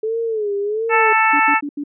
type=tone with vibrato; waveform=sine; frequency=430 Hz; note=A4; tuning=40 cents flat; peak=-18 dBFS; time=0.03-1.13 s; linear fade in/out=5 ms; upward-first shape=sine; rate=1.4 Hz; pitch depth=120 cents each way
type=harmonic tone; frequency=441.7 Hz; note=A4; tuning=7 cents sharp; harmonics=2 / 3 / 4 / 5 / 6; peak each=-16 / -18 / -19 / -20 / -21 dBFS; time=0.89-1.61 s; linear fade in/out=50 ms
type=tone bursts; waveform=sine; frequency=289 Hz; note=D4; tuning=28 cents flat; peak=-22 dBFS; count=4; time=1.33-1.838 s; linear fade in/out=5 ms; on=67 ms; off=80 ms
effects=none